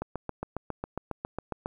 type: click train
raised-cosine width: 1 ms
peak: -18 dBFS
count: 13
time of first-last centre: 0.02-1.659 s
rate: 7.32 Hz
effects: 10-bit